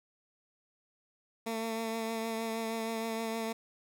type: tone with vibrato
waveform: 15% pulse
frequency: 225.2 Hz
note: A3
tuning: 40 cents sharp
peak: -27 dBFS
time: 1.46-3.53 s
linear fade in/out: 10 ms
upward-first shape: triangle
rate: 6.4 Hz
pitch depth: 25 cents each way
effects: none